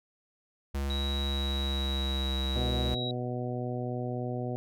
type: tone with pitch glide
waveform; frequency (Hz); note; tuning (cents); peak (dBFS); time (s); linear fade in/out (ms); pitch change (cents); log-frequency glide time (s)
square; 69.3 to 66.75; C#2 to C2; 0 to +35; -30; 0.74-2.95; 10; -65; 1.22-2.42
type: tone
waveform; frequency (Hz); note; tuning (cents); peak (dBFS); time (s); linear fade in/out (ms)
sine; 3859; B7; -41; -34; 0.9-3.11; 2
type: harmonic tone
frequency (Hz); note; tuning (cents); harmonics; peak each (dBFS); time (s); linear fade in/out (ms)
123.47; B2; 0; 1 / 2 / 3 / 4 / 5 / 6; -34 / -37 / -39 / -40 / -41 / -42; 2.56-4.56; 0
effects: none